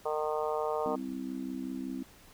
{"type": "harmonic tone", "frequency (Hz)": 153.1, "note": "D#3", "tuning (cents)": -28, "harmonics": [3, 4, 5, 6, 7, 8], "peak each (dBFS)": [-33, -35, -37, -39, -40, -41], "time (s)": [0.05, 0.96], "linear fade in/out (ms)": 10}
{"type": "chord", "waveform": "sine", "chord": "C major", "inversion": "second", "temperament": "just", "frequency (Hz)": [196.22, 261.6, 327], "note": ["G3", "C4", "E4"], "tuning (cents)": [2, 0, -14], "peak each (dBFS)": [-42, -36, -42], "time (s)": [0.86, 2.03], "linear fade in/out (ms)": 0}
{"effects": ["pink hiss -57 dBFS RMS until 2.33 s"]}